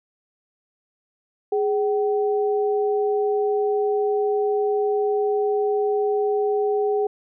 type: tone pair together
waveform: sine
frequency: 415.9 / 764 Hz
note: G#4 / G5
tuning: +2 / -45 cents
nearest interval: major seventh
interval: 1053 cents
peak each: -19 / -27 dBFS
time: 1.52-7.07 s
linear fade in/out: 5 ms
effects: none